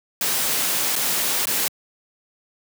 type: noise with dropouts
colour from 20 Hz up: white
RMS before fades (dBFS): -22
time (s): 0.21-1.68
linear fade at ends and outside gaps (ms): 1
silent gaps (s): 0.956-0.962 / 1.455-1.47
effects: high-pass 150 Hz 12 dB/octave